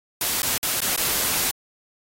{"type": "noise with dropouts", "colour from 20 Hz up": "white", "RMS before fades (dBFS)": -23, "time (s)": [0.21, 1.51], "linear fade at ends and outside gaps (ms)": 2, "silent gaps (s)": [[0.42, 0.43], [0.579, 0.629], [0.805, 0.818], [0.963, 0.975]], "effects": ["AAC 48 kbps"]}